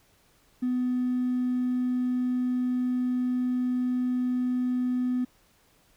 triangle tone with hard clipping, 250.1 Hz, B3, 22 cents sharp, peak -24 dBFS, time 0.62-5.25 s, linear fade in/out 10 ms, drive 3 dB, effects pink hiss -63 dBFS RMS until 5.96 s

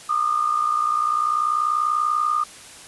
sine tone with amplitude modulation, 1216 Hz, D#6, 40 cents flat, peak -15 dBFS, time 0.09-2.44 s, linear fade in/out 10 ms, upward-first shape sine, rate 60.3 Hz, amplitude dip 70%, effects white hiss -42 dBFS RMS until 2.87 s + resampled to 24000 Hz

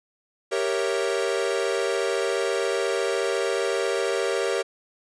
45% pulse chord, G diminished seventh, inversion none, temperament equal, 392 / 466.2 / 554.4 / 659.3 Hz, G4 / Bb4 / Db5 / Fb5, 0 / 0 / 0 / 0 cents, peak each -27 / -27 / -29 / -33 dBFS, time 0.51-4.63 s, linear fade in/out 20 ms, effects resampled to 22050 Hz

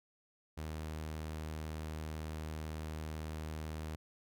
sawtooth tone, 78 Hz, D#2, 5 cents sharp, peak -36 dBFS, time 0.57-3.96 s, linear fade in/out 10 ms, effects none

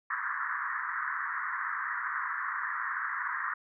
white band-pass noise, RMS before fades -34 dBFS, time 0.1-3.54 s, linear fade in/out 5 ms, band 990 to 1900 Hz, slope 96 dB/octave, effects none

